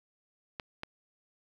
clicks, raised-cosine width 0.3 ms, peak -21 dBFS, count 2, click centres 0.598 / 0.834 s, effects 9-bit

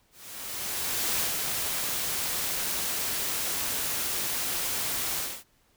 white noise with ADSR envelope, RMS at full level -27 dBFS, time 0.11-5.44 s, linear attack 1100 ms, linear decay 98 ms, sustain -3 dB, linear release 260 ms, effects pink hiss -66 dBFS RMS until 5.76 s

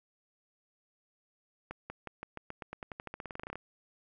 accelerating click train, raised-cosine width 0.5 ms, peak -25 dBFS, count 23, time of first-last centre 1.71-3.556 s, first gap 190 ms, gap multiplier 0.91, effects none

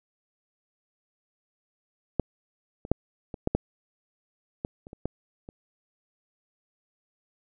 clicks, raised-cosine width 2 ms, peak -9 / -25 / -7 / -22 / -10 / -9 / -16 / -30 / -28 / -15 / -28 dBFS, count 11, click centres 2.197 / 2.851 / 2.916 / 3.342 / 3.474 / 3.55 / 4.649 / 4.869 / 4.931 / 5.056 / 5.489 s, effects none

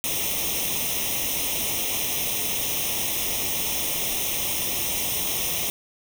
white noise with comb filter, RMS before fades -26 dBFS, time 0.04-5.7 s, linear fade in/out 0 ms, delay 0.33 ms, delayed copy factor +0.85, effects none

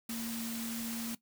sine tone in noise, 229.9 Hz, A#3, 24 cents flat, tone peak -37 dBFS, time 0.09-1.15 s, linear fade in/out 5 ms, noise white, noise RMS -42 dBFS, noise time 0.09-1.15 s, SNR +2 dB, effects noise-tail reverb RT60 0.1 s tail -17 dB re dry

